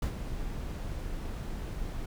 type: noise with ADSR envelope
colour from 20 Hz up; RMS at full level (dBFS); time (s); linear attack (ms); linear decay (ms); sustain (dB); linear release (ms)
brown; -27; 0.02-2.06; 6; 83; -9; 6
effects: none

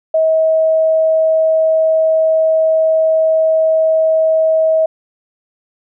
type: tone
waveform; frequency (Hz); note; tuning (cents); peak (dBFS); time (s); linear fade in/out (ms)
sine; 639; D#5; +46; -9; 0.14-4.86; 5
effects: none

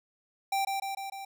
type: tone with echo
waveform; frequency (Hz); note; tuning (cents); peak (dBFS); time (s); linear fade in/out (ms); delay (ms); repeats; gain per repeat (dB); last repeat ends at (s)
square; 784; G5; 0; -27; 0.52-0.65; 5; 150; 4; -3; 1.25
effects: none

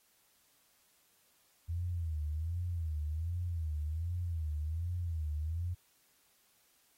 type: tone with vibrato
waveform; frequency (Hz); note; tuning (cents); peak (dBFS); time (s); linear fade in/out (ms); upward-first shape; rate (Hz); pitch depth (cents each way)
sine; 81.6; E2; -17; -33; 1.68-5.75; 20; sine; 1.3; 140
effects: white hiss -70 dBFS RMS until 6.97 s + AAC 48 kbps

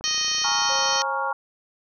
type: click train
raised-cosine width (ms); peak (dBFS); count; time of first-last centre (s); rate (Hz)
1; -30; 29; 0.01-0.959; 29.5
type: harmonic tone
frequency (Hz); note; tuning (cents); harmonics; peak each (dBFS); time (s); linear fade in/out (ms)
622.3; D#5; 0; 2 / 3 / 4 / 5 / 6 / 7 / 8 / 9 / 10; -36 / -33 / -35 / -29 / -37 / -27 / -37 / -26 / -32; 0.04-1.02; 0
type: chord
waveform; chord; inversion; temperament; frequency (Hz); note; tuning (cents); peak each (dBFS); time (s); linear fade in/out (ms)
sine; Bb minor seventh; third; equal; 830.6 / 932.3 / 1108.7 / 1396.9; Ab5 / Bb5 / Db6 / F6; 0 / 0 / 0 / 0; -29; 0.44-1.33; 5
type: tone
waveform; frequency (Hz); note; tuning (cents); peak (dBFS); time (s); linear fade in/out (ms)
sine; 539; C#5; -49; -31; 0.69-1.32; 10
effects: none

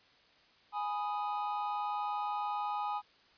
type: chord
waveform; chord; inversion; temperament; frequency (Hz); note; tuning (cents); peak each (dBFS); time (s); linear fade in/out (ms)
triangle; G# minor; none; equal with one note detuned; 830.6 / 990.6 / 1244.5; G#5 / B5 / D#6; 0 / +5 / 0; -33 / -39 / -37; 0.72-3.02; 50
effects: white hiss -64 dBFS RMS until 3.37 s + resampled to 11025 Hz

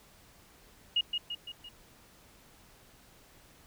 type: tone with echo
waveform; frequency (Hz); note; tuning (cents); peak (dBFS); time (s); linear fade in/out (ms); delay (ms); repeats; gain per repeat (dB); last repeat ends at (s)
sine; 2869; F7; +46; -24; 0.96-1.01; 5; 170; 4; -5; 1.69
effects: pink hiss -59 dBFS RMS until 3.66 s

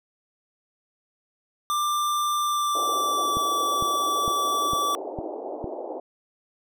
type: tone with pitch glide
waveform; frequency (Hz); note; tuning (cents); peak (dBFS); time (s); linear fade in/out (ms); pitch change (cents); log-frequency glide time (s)
square; 1186 to 1154.9; D6 to D6; +17 to -29; -23; 1.7-4.95; 0; -46; 2.42-3.42
type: band-pass noise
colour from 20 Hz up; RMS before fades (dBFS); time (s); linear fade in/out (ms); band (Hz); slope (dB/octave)
pink; -34; 2.75-6; 5; 310 to 820; 48
type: click train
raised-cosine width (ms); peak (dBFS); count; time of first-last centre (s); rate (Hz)
3; -19; 6; 3.37-5.643; 2.2
effects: none

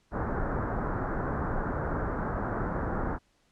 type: low-pass noise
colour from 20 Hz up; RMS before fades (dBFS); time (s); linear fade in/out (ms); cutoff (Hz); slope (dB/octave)
pink; -31; 0.11-3.19; 50; 1600; 48
effects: pink hiss -69 dBFS RMS until 3.51 s + low-pass 8000 Hz 12 dB/octave

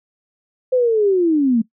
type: linear sweep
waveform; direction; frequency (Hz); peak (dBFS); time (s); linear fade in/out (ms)
sine; down; 519 to 216.6; -12; 0.72-1.62; 10
effects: noise-tail reverb RT60 0.1 s tail -20 dB re dry

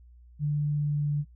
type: tone with pitch glide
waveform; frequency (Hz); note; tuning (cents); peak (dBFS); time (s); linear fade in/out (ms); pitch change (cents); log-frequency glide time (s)
sine; 147.5 to 146.4; D3 to D3; +8 to -5; -24; 0.39-1.25; 50; -13; 0.73-1.14
effects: noise-tail reverb RT60 0.1 s tail -21 dB re dry + added 60 Hz sine -50 dBFS peak until 1.35 s

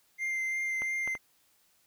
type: tone with vibrato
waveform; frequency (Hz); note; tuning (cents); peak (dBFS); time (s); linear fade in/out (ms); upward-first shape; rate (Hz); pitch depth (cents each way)
triangle; 2093; C7; 0; -28; 0.18-1.18; 50; sine; 2.9; 12
type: clicks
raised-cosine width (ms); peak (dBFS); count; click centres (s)
0.5; -25; 3; 0.82 / 1.076 / 1.152
effects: white hiss -68 dBFS RMS until 1.86 s

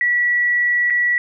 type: tone with dropouts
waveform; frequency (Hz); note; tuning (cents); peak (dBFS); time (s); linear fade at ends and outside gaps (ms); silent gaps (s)
sine; 1942; B6; -30; -14; 0.01-1.18; 1; 0.901-0.905
effects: none

